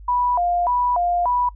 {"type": "tone with vibrato", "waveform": "sine", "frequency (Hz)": 830.6, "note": "G#5", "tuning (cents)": 0, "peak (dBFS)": -17, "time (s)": [0.08, 1.49], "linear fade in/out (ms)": 5, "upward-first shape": "square", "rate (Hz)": 1.7, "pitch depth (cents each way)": 290, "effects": ["noise-tail reverb RT60 0.1 s tail -22 dB re dry", "added 50 Hz sine -37 dBFS peak until 1.55 s"]}